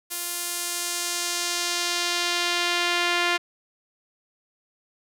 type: tone with band-pass filter sweep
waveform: sawtooth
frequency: 349.2 Hz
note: F4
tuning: in tune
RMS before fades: -26 dBFS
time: 0.1-3.38 s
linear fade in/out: 20 ms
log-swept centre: 12000 to 2400 Hz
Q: 0.98
effects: none